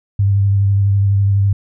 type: tone with vibrato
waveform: sine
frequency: 99.4 Hz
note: G2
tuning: 25 cents sharp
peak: -10 dBFS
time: 0.19-1.53 s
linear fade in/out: 5 ms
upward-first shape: triangle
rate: 12 Hz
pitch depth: 27 cents each way
effects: none